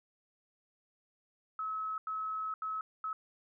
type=tone bursts at uneven times; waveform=sine; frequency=1289 Hz; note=E6; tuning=39 cents flat; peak=-34 dBFS; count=4; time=1.59-1.98 / 2.07-2.54 / 2.62-2.81 / 3.04-3.13 s; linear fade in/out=2 ms; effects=none